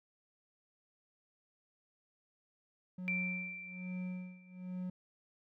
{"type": "tone with tremolo", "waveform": "triangle", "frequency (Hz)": 182.4, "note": "F#3", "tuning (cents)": -24, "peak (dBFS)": -35, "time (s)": [2.98, 4.9], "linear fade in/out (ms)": 5, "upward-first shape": "sine", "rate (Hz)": 1.2, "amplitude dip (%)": 90}
{"type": "tone with exponential decay", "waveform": "sine", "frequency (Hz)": 2349, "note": "D7", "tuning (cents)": 0, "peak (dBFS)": -32, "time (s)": [3.08, 4.83], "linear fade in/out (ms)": 0, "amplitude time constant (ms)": 380}
{"effects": []}